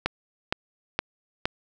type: click train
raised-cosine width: 0.3 ms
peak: -7 dBFS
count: 4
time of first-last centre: 0.06-1.455 s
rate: 2.15 Hz
effects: none